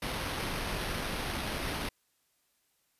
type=noise with sample-and-hold; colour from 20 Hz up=pink; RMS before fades=-35 dBFS; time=0.02-1.89 s; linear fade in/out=5 ms; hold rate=7350 Hz; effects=white hiss -74 dBFS RMS until 2.99 s + resampled to 32000 Hz